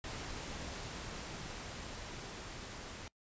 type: noise with level ramp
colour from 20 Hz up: pink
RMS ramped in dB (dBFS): -43 to -47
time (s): 0.04-3.08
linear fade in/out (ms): 2
effects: noise-tail reverb RT60 0.1 s tail -23 dB re dry + resampled to 16000 Hz